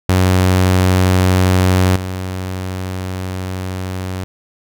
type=tone pair in turn; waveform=sawtooth; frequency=92.5 / 93.01 Hz; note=F#2 / F#2; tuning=0 / +10 cents; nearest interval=unison; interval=10 cents; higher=second; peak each=-6 / -17 dBFS; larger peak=first; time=0.09-1.96 / 1.96-4.24 s; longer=second; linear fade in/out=0 ms; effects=none